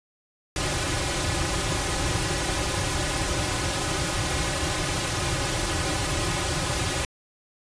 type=noise with comb filter; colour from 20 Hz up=pink; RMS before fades=-26 dBFS; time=0.56-7.05 s; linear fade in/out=2 ms; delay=4.4 ms; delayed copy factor=-0.9; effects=resampled to 22050 Hz